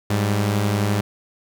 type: tone pair together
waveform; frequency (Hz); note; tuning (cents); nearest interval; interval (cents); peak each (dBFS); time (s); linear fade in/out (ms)
sawtooth; 103.77 / 195.9; G#2 / G3; -1 / -1; major seventh; 1100; -15 / -22; 0.1-1.01; 5
effects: none

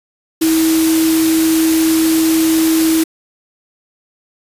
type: tone in noise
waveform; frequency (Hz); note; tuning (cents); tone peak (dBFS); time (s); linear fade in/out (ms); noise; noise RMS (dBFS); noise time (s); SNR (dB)
sine; 321.9; E4; -41; -10; 0.41-3.04; 10; white; -20; 0.41-3.04; +7
effects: resampled to 32000 Hz

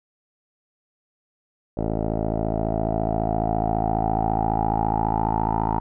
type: tone with low-pass filter sweep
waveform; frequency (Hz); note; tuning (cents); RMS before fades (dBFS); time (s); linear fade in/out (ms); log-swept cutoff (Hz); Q
10% pulse; 54.6; A1; -13; -23; 1.77-5.8; 5; 570 to 930; 8.3
effects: none

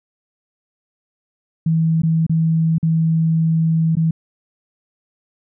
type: tone with dropouts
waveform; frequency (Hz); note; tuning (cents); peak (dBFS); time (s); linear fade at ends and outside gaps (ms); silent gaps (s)
sine; 162.1; E3; -29; -13; 1.66-4.11; 5; 2.02-2.033 / 2.266-2.295 / 2.783-2.828 / 3.954-3.968
effects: none

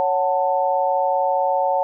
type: chord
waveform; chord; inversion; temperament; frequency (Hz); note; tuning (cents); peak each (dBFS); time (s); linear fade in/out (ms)
sine; F# minor; second; just; 555 / 740 / 888; C#5 / F#5 / A5; +2 / 0 / +16; -21; 0-1.83; 0
effects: none

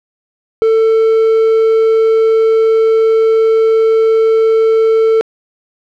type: tone with quantisation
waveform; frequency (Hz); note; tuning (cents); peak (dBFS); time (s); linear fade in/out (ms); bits
triangle; 445.7; A4; +22; -5; 0.62-5.21; 0; 5
effects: low-pass 4000 Hz 12 dB/octave

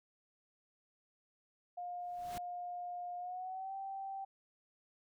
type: tone with pitch glide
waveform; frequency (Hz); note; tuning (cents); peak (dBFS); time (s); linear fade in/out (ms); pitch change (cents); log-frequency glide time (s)
sine; 710 to 778.7; F5 to G5; +28 to -12; -40; 1.77-4.25; 10; +160; 3.18-3.74
type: noise with exponential growth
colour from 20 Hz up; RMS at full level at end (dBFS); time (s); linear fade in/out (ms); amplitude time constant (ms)
pink; -45; 2-2.38; 1; 81
effects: none

